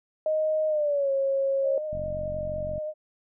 sine tone with pitch glide, 622.3 to 544.9 Hz, D#5 to C#5, 0 to -30 cents, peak -22 dBFS, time 0.26-1.78 s, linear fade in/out 2 ms, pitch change -230 cents, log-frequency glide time 0.68-1.11 s
sine tone with vibrato, 613 Hz, D#5, 26 cents flat, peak -29 dBFS, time 1.62-2.94 s, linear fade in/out 50 ms, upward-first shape triangle, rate 9.6 Hz, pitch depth 22 cents each way
click train, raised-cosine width 5 ms, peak -26 dBFS, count 40, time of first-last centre 1.93-2.78 s, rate 45.9 Hz
effects none

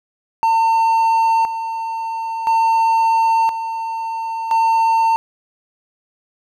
triangle tone with tremolo, 904 Hz, A5, 47 cents sharp, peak -10 dBFS, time 0.43-5.16 s, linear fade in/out 0 ms, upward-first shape square, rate 0.49 Hz, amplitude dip 65%, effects none

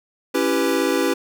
square chord, C# half-diminished seventh, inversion none, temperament equal with one note detuned, 277.2 / 333.7 / 392 / 493.9 Hz, C#4 / E4 / G4 / B4, 0 / +21 / 0 / 0 cents, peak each -24 dBFS, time 0.34-1.14 s, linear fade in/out 10 ms, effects none

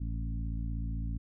harmonic tone with a mistuned harmonic, 55.8 Hz, A1, 25 cents sharp, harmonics 1 / 2 / 3 / 4 / 5, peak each -33 / -39 / -43 / -45 / -47 dBFS, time 0-1.18 s, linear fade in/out 10 ms, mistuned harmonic 1, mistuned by -50 cents, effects none

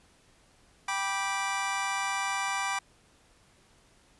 25% pulse chord, G major, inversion none, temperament just, 784 / 980 / 1176 Hz, G5 / B5 / D6, 0 / -14 / +2 cents, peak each -30 dBFS, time 0.88-2.79 s, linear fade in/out 5 ms, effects pink hiss -62 dBFS RMS until 4.19 s + resampled to 24000 Hz

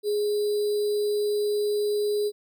sine tone with sample-and-hold, 415.9 Hz, G#4, 2 cents sharp, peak -22 dBFS, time 0.03-2.32 s, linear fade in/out 50 ms, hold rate 4410 Hz, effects none

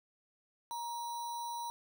sine tone with sample-and-hold, 942 Hz, A#5, 18 cents sharp, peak -37 dBFS, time 0.71-1.7 s, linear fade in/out 0 ms, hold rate 4900 Hz, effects none

